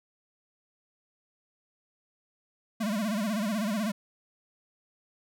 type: tone with vibrato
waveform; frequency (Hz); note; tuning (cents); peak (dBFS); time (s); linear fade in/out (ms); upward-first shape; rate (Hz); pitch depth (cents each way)
square; 212.1; G#3; +37; -28; 2.8-3.92; 10; sine; 16; 140
effects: none